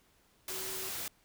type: tone in noise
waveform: sine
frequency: 378.5 Hz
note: F#4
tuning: 39 cents sharp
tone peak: -46 dBFS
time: 0.5-0.89 s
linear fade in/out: 2 ms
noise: white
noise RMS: -39 dBFS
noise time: 0.48-1.08 s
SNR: -10 dB
effects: pink hiss -68 dBFS RMS until 1.24 s